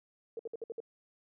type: tone bursts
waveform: sine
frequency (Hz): 455.9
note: A#4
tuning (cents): -39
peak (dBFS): -36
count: 6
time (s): 0.37-0.803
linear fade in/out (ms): 2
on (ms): 23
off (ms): 59
effects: none